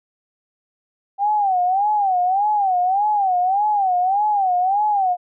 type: tone with vibrato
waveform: sine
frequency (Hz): 779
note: G5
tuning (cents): -11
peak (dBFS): -15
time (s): 1.18-5.17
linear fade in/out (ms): 50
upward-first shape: sine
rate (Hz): 1.7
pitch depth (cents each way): 150
effects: none